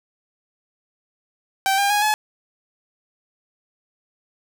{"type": "tone with pitch steps", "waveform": "sawtooth", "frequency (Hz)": [777, 801.6, 827, 853.2], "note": ["G5", "G5", "G#5", "G#5"], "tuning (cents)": [-16, 38, -8, 46], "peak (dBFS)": -13, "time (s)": [1.66, 2.14], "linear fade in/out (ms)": 0, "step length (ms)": 120, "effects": []}